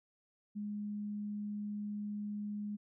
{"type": "tone", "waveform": "sine", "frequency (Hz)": 207.5, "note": "G#3", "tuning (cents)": -1, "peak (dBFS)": -37, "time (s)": [0.55, 2.77], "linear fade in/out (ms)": 20, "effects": []}